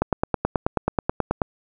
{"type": "click train", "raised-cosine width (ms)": 1, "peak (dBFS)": -5, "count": 14, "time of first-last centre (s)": [0.02, 1.418], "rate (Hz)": 9.3, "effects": []}